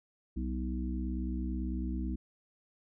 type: harmonic tone with a mistuned harmonic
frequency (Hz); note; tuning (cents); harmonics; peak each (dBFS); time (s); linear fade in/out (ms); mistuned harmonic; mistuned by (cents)
63.6; C2; -48; 1 / 3 / 4 / 5; -34 / -39 / -40 / -41; 0.36-2.16; 10; 4; -38
effects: none